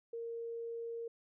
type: tone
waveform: sine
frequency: 463.3 Hz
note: A#4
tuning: 11 cents flat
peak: -39 dBFS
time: 0.13-1.08 s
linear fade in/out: 5 ms
effects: none